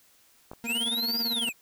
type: clicks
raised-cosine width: 1 ms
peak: -26 / -30 dBFS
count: 2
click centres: 0.515 / 0.534 s
type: tone with tremolo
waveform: 40% pulse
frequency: 233.1 Hz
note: A#3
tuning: in tune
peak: -31 dBFS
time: 0.64-1.49 s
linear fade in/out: 0 ms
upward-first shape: sine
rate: 18 Hz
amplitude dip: 75%
type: linear two-way sweep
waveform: square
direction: up then down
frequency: 2357 to 4925 to 2357 Hz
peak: -27 dBFS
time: 0.65-1.53 s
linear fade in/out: 50 ms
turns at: 1.19 s
effects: white hiss -61 dBFS RMS until 1.61 s